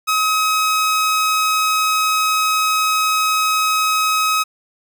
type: tone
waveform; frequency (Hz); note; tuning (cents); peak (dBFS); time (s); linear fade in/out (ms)
sawtooth; 1272; D#6; +38; -11; 0.07-4.44; 20
effects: none